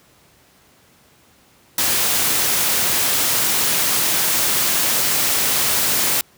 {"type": "noise", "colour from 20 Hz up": "white", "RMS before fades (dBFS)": -18, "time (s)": [1.78, 6.21], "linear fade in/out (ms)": 2, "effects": ["pink hiss -53 dBFS RMS until 6.37 s", "high-pass 80 Hz 12 dB/octave"]}